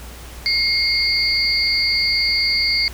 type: tone cluster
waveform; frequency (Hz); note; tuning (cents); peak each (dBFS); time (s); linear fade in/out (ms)
sine; 2143 / 4460 / 4759; C7 / C#8 / D8; +41 / +10 / +22; -20; 0.46-2.88; 0
effects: added 60 Hz sine -35 dBFS peak until 2.93 s + pink hiss -39 dBFS RMS until 2.93 s